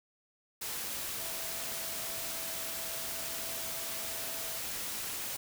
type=tone in noise; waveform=sine; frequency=659.3 Hz; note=E5; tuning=in tune; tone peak=-49 dBFS; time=1.19-4.59 s; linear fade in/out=10 ms; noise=white; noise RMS=-38 dBFS; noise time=0.61-5.37 s; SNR=-14 dB; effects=none